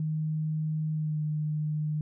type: tone with pitch glide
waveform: sine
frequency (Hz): 155.56 to 152.36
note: D#3 to D#3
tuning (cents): 0 to -36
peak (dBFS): -27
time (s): 0-2.01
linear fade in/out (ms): 2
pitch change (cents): -36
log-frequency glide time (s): 0.93-1.2
effects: none